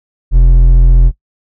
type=tone with hard clipping; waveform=triangle; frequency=42.64 Hz; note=F1; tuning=41 cents flat; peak=-4 dBFS; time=0.31-1.12 s; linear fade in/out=50 ms; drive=9 dB; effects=noise-tail reverb RT60 0.1 s tail -18 dB re dry